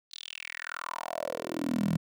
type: tone with high-pass filter sweep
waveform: 10% pulse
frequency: 41.2 Hz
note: E1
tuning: in tune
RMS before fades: -34 dBFS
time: 0.11-1.97 s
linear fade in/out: 10 ms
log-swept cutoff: 4200 to 160 Hz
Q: 5.5
effects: none